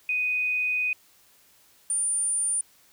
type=tone pair in turn; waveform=sine; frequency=2492 / 9226 Hz; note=D#7 / D9; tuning=+2 / -32 cents; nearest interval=octave + major seventh; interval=2266 cents; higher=second; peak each=-23 dBFS; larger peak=neither; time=0.09-0.93 / 1.9-2.61 s; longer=first; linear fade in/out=2 ms; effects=white hiss -59 dBFS RMS until 2.92 s